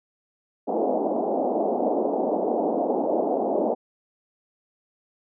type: band-pass noise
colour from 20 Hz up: white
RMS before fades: -24 dBFS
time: 0.67-3.75 s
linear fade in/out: 20 ms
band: 220 to 770 Hz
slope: 48 dB/octave
effects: none